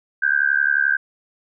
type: tone with amplitude modulation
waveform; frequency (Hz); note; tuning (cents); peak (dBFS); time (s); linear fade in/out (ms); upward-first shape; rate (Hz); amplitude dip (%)
sine; 1568; G6; 0; -11; 0.22-0.97; 10; sine; 71.4; 100
effects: none